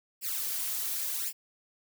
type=noise with flanger; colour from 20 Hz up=blue; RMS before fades=-33 dBFS; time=0.21-1.33 s; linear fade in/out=50 ms; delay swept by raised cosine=0.39 to 4.79 ms; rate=0.91 Hz; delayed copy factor=+0.9; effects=none